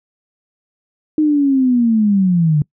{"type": "linear sweep", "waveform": "sine", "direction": "down", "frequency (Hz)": [311.1, 144.4], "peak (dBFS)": -10, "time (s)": [1.18, 2.62], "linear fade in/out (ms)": 2, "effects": ["noise-tail reverb RT60 0.1 s tail -25 dB re dry"]}